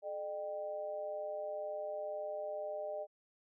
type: tone with amplitude modulation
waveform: sine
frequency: 606 Hz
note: D#5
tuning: 46 cents flat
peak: -34 dBFS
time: 0.02-3.07 s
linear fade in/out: 50 ms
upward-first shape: sine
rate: 178 Hz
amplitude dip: 80%
effects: none